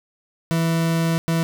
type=tone bursts at uneven times; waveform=40% pulse; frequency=164.81 Hz; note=E3; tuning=in tune; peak=-17 dBFS; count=2; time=0.51-1.18 / 1.28-1.43 s; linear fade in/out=0 ms; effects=none